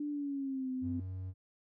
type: tone with pitch glide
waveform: sine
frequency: 293.7 to 257.2 Hz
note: D4 to C4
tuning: 0 to -30 cents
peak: -34 dBFS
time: 0-1 s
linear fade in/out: 5 ms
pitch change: -230 cents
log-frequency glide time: 0.1-0.71 s
type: tone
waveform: triangle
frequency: 93.3 Hz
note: F#2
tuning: 15 cents sharp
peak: -36 dBFS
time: 0.81-1.34 s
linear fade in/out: 50 ms
effects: none